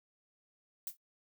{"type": "noise with exponential decay", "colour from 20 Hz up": "violet", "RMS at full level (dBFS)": -34, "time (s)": [0.87, 0.97], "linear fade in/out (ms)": 1, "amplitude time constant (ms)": 20, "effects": ["noise-tail reverb RT60 0.1 s tail -25 dB re dry"]}